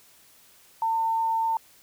sine tone, 902 Hz, A5, 43 cents sharp, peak -22 dBFS, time 0.82-1.57 s, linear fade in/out 2 ms, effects white hiss -56 dBFS RMS until 1.82 s

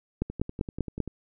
two click trains, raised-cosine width 3 ms, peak -13 / -22 dBFS, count 5 / 9, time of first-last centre 0.22-1.003 / 0.3-1.077 s, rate 5.11 / 10.3 Hz, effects none

